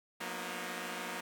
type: chord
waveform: 5% pulse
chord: B major seventh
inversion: second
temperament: equal with one note detuned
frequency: 181.29 / 233.1 / 246.9 / 311.1 Hz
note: F#3 / A#3 / B3 / D#4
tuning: -35 / 0 / 0 / 0 cents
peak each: -32 / -32 / -34 / -34 dBFS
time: 0.2-1.21 s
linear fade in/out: 10 ms
effects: none